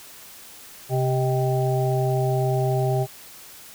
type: harmonic tone with a mistuned harmonic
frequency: 130.81 Hz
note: C3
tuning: in tune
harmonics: 1 / 3 / 5 / 6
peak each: -21 / -26 / -28 / -29 dBFS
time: 0.89-3.07 s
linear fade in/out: 50 ms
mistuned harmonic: 5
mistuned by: -63 cents
effects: white hiss -44 dBFS RMS until 3.74 s